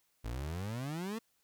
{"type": "exponential sweep", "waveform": "30% pulse", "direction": "up", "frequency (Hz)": [53.1, 233.1], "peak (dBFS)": -34, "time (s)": [0.24, 1.19], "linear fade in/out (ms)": 10, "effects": ["white hiss -75 dBFS RMS until 1.43 s"]}